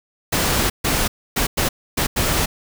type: noise bursts at uneven times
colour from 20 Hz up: pink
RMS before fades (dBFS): -19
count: 6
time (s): 0.32-0.7 / 0.84-1.08 / 1.36-1.47 / 1.57-1.69 / 1.97-2.07 / 2.16-2.46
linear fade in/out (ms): 10
effects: none